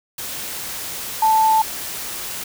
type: tone in noise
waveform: sine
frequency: 880 Hz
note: A5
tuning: in tune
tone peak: -12 dBFS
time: 1.22-1.62 s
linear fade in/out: 5 ms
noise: white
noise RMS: -29 dBFS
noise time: 0.18-2.44 s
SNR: +14 dB
effects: none